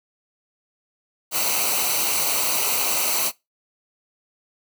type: noise with comb filter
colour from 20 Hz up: white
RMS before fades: -22 dBFS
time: 1.31-3.32 s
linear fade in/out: 50 ms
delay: 0.58 ms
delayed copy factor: -0.7
effects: noise-tail reverb RT60 0.2 s tail -21 dB re dry